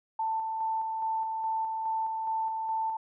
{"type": "tone with tremolo", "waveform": "sine", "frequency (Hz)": 888, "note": "A5", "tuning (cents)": 16, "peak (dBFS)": -27, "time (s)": [0.19, 2.97], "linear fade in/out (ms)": 5, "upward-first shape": "square", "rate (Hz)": 2.4, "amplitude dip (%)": 30, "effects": []}